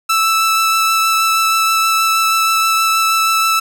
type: tone with vibrato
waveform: sawtooth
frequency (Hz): 1318.5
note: E6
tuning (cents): 0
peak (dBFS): -8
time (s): 0.09-3.6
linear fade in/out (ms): 10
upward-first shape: sine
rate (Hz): 6.3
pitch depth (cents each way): 8
effects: none